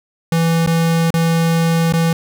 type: tone with dropouts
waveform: square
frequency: 165.5 Hz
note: E3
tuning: 7 cents sharp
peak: -13 dBFS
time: 0.32-2.13 s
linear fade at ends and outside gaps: 2 ms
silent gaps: 0.663-0.673 / 1.105-1.14 / 1.925-1.936 s
effects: none